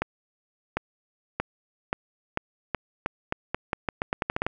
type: accelerating click train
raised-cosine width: 0.5 ms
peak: -10 dBFS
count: 18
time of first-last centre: 0.02-4.466 s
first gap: 750 ms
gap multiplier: 0.84
effects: none